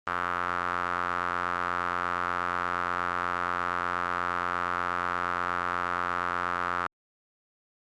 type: tone with band-pass filter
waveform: sawtooth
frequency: 88.4 Hz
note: F2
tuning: 22 cents sharp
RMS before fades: -30 dBFS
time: 0.07-6.87 s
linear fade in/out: 5 ms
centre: 1300 Hz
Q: 4.6
effects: Opus 24 kbps

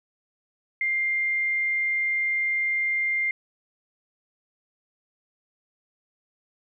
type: tone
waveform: sine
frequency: 2100 Hz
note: C7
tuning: 6 cents sharp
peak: -22 dBFS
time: 0.81-3.31 s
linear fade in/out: 2 ms
effects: none

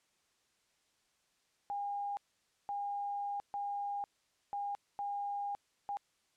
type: tone bursts at uneven times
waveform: sine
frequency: 810 Hz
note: G#5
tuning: 43 cents flat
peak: -35 dBFS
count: 6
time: 1.7-2.17 / 2.69-3.4 / 3.54-4.04 / 4.53-4.75 / 4.99-5.55 / 5.89-5.97 s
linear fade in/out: 0 ms
effects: white hiss -75 dBFS RMS until 6.36 s + low-pass 8000 Hz 12 dB/octave

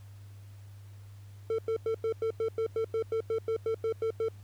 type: tone bursts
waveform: triangle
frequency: 447.8 Hz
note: A4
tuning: 30 cents sharp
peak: -25 dBFS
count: 16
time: 1.5-4.285 s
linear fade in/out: 2 ms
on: 85 ms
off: 95 ms
effects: added 100 Hz sine -46 dBFS peak until 4.43 s + pink hiss -63 dBFS RMS until 4.43 s

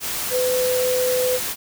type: tone in noise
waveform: sine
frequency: 504 Hz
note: B4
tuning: 35 cents sharp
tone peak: -18 dBFS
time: 0.3-1.4 s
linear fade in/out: 50 ms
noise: white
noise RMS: -26 dBFS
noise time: 0-1.56 s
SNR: +5 dB
effects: none

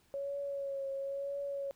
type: tone with vibrato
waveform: sine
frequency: 554.4 Hz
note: C#5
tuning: in tune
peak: -35 dBFS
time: 0.14-1.71 s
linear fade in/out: 0 ms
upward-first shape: triangle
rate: 0.99 Hz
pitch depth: 34 cents each way
effects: pink hiss -69 dBFS RMS until 1.75 s

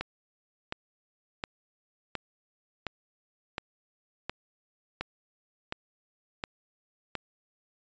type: click train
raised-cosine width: 0.3 ms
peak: -16 dBFS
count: 11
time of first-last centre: 0.01-7.153 s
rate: 1.4 Hz
effects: resampled to 16000 Hz

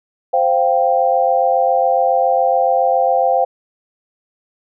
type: chord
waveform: sine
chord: C suspended fourth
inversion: none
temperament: just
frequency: 523.3 / 697.7 / 784.9 Hz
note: C5 / F5 / G5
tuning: 0 / -2 / +2 cents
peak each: -16 dBFS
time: 0.33-3.45 s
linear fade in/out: 10 ms
effects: none

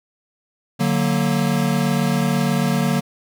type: chord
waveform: square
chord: D augmented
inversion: none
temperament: equal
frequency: 146.83 / 185 / 233.1 Hz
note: D3 / F#3 / A#3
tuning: 0 / 0 / 0 cents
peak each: -22 dBFS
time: 0.79-3.01 s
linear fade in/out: 20 ms
effects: none

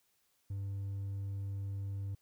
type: tone with hard clipping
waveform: sine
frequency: 98.7 Hz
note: G2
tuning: 12 cents sharp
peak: -37 dBFS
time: 0.5-2.15 s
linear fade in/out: 5 ms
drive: 2 dB
effects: white hiss -75 dBFS RMS until 2.21 s

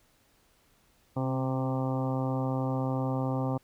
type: harmonic tone with a mistuned harmonic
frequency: 130.81 Hz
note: C3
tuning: in tune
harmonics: 1 / 2 / 3 / 4 / 5 / 6 / 7 / 8 / 9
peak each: -30 / -32 / -42 / -36 / -42 / -39 / -42 / -45 / -44 dBFS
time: 1.16-3.58 s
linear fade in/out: 10 ms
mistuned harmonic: 2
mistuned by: +19 cents
effects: pink hiss -66 dBFS RMS until 3.63 s

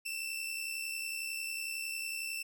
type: tone pair together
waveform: sawtooth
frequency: 2637 / 2708 Hz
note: E7 / E7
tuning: 0 / +46 cents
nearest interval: unison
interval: 46 cents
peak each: -36 / -36 dBFS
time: 0.05-2.43 s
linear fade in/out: 10 ms
effects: none

